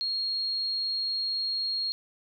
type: tone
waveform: sine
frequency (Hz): 4269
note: C8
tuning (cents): +34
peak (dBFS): -27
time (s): 0.01-1.92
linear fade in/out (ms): 0
effects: none